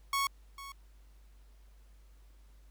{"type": "tone with echo", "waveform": "sawtooth", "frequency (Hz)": 1106, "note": "C#6", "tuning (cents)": -4, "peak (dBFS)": -25, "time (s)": [0.13, 0.27], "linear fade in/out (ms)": 2, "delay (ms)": 450, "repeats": 1, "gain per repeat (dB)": -15, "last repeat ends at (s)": 0.72, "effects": ["added 50 Hz sine -55 dBFS peak until 2.7 s", "pink hiss -70 dBFS RMS until 2.7 s"]}